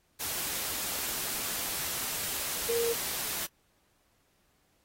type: tone in noise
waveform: sine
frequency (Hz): 466.2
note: A#4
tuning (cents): 0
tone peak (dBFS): -27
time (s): 2.68-2.94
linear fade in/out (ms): 20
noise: white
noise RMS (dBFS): -34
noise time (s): 0.19-3.47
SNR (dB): +4
effects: pink hiss -71 dBFS RMS until 4.84 s + AAC 48 kbps